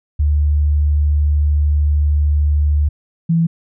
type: tone pair in turn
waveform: sine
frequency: 73.9 / 165.9 Hz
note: D2 / E3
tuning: +11 / +11 cents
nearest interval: octave + major second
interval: 1400 cents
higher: second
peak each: -11 dBFS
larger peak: neither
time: 0.19-2.89 / 3.29-3.47 s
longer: first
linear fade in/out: 10 ms
effects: none